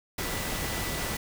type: tone in noise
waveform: sine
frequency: 1975.5 Hz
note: B6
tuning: in tune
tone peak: -41 dBFS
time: 0.18-1.17 s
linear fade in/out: 5 ms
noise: pink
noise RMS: -32 dBFS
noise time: 0.18-1.17 s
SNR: -12 dB
effects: none